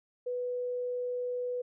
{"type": "tone", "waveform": "sine", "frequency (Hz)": 493.9, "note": "B4", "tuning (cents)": 0, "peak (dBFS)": -31, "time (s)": [0.26, 1.62], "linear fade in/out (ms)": 10, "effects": []}